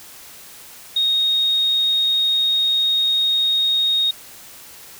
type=tone; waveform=sine; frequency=3729 Hz; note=A#7; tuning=in tune; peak=-15 dBFS; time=0.96-4.11 s; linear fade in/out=5 ms; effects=white hiss -41 dBFS RMS until 4.99 s